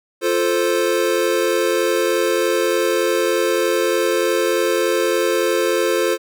square chord, F major, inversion none, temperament equal, 349.2 / 440 / 523.3 Hz, F4 / A4 / C5, 0 / 0 / 0 cents, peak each -21 dBFS, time 0.21-6.18 s, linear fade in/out 50 ms, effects none

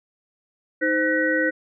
sine tone cluster, 314 / 517 / 1500 / 1909 Hz, D#4 / C5 / F#6 / A#6, +16 / -21 / +23 / +41 cents, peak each -24 dBFS, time 0.81-1.51 s, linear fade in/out 20 ms, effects none

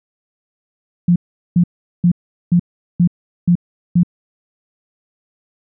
sine tone bursts, 174.61 Hz, F3, in tune, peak -8 dBFS, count 7, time 1.08-4.033 s, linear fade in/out 5 ms, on 79 ms, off 400 ms, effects none

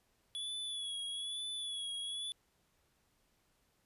square tone with vibrato, 3397 Hz, G#7, 38 cents sharp, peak -39 dBFS, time 0.35-2.32 s, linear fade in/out 0 ms, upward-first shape sine, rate 1.1 Hz, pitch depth 48 cents each way, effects pink hiss -75 dBFS RMS until 3.85 s + resampled to 32000 Hz

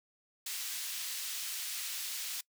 pink high-pass noise, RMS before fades -39 dBFS, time 0.46-2.41 s, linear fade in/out 5 ms, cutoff 3100 Hz, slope 12 dB/octave, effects noise-tail reverb RT60 0.1 s tail -23 dB re dry

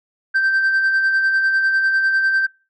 sine tone with tremolo, 1562 Hz, G6, 7 cents flat, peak -10 dBFS, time 0.34-2.47 s, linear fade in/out 20 ms, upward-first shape sine, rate 10 Hz, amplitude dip 45%, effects noise-tail reverb RT60 0.3 s tail -22 dB re dry + tanh soft clip ceiling -12 dBFS

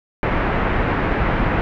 pink low-pass noise, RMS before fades -19 dBFS, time 0.23-1.61 s, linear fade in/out 0 ms, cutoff 2200 Hz, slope 24 dB/octave, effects none

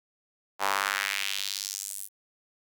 sawtooth tone with high-pass filter sweep, 98.7 Hz, G2, 12 cents sharp, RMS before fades -31 dBFS, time 0.59-2.09 s, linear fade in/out 50 ms, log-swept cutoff 840 to 11000 Hz, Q 2, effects none

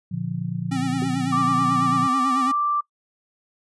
sine chord, Bb major, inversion none, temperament just, 116.54 / 145.68 / 174.81 Hz, Bb2 / D3 / F3, 0 / -14 / +2 cents, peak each -31 / -29 / -27 dBFS, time 0.11-2.07 s, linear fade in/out 10 ms
square tone with vibrato, 261.6 Hz, C4, in tune, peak -24 dBFS, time 0.71-2.52 s, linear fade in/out 10 ms, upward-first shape sine, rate 9.1 Hz, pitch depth 70 cents each way
sine tone with exponential decay, 377.5 Hz, F#4, 35 cents sharp, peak -25 dBFS, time 1.02-1.12 s, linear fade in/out 0 ms, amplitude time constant 21 ms
sine tone, 1174.7 Hz, D6, in tune, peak -19 dBFS, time 1.32-2.81 s, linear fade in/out 10 ms
effects noise-tail reverb RT60 0.1 s tail -22 dB re dry + resampled to 24000 Hz

